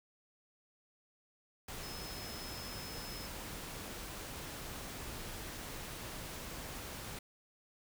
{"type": "tone in noise", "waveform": "sine", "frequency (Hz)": 5170, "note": "E8", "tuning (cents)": -34, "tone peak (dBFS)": -49, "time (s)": [1.83, 3.27], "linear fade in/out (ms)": 5, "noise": "pink", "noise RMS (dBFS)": -45, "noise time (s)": [1.68, 7.19], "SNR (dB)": -7, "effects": []}